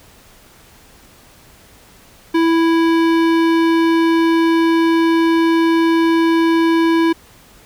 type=tone with hard clipping; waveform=sine; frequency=330 Hz; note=E4; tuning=2 cents sharp; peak=-13 dBFS; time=2.34-7.13 s; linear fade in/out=10 ms; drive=17 dB; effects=pink hiss -46 dBFS RMS until 7.65 s